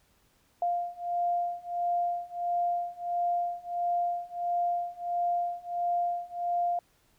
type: beating tone pair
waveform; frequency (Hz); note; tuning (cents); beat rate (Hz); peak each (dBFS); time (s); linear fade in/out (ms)
sine; 698.5 / 700; F5 / F5; 0 / +4; 1.5; -31 / -30; 0.62-6.79; 2
effects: pink hiss -67 dBFS RMS until 7.18 s